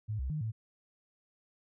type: tone with pitch steps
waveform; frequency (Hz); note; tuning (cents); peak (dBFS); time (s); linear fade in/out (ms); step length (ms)
sine; 107.3 / 65.1 / 153 / 110.8; A2 / C2 / D#3 / A2; -43 / -8 / -29 / +13; -32; 0.08-0.52; 20; 110
effects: none